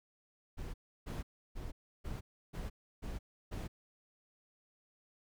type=noise bursts; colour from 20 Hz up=brown; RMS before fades=-41 dBFS; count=7; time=0.57-3.68 s; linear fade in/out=20 ms; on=170 ms; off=320 ms; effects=none